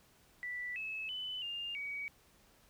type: tone with pitch steps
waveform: sine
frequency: 1969 / 2594 / 3009 / 2808 / 2262 Hz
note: B6 / E7 / F#7 / F7 / C#7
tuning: -6 / -28 / +28 / +9 / +34 cents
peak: -38 dBFS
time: 0.43-2.08 s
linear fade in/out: 0 ms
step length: 330 ms
effects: pink hiss -66 dBFS RMS until 2.69 s